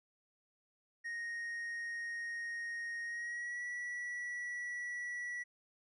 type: tone with pitch glide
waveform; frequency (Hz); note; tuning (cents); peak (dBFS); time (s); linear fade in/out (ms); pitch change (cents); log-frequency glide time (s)
triangle; 1866 to 1944.1; A#6 to B6; +1 to -28; -37; 1.04-5.44; 20; +71; 3.04-3.64
effects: resampled to 24000 Hz